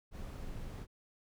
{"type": "noise", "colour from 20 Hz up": "brown", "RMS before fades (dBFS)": -43, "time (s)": [0.11, 0.87], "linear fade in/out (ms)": 50, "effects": []}